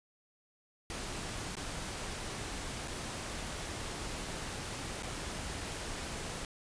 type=noise with dropouts; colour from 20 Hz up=pink; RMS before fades=-40 dBFS; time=0.9-6.45 s; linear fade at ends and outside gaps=1 ms; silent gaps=1.554-1.568 / 2.876-2.88 / 5.025-5.031 s; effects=resampled to 22050 Hz